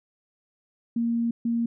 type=tone bursts at uneven times; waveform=sine; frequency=233.1 Hz; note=A#3; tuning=in tune; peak=-22 dBFS; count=2; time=0.96-1.31 / 1.45-1.66 s; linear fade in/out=5 ms; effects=none